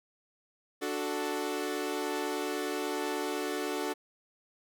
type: chord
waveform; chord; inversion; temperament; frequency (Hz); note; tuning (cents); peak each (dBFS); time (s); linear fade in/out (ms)
sawtooth; D major; none; equal; 293.7 / 370 / 440; D4 / F#4 / A4; 0 / 0 / 0; -32; 0.81-3.94; 20
effects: none